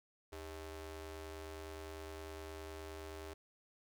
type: ring-modulated tone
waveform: sawtooth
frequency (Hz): 236.3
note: A#3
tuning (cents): +24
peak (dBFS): -39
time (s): 0.32-3.34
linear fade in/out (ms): 10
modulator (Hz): 163
effects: none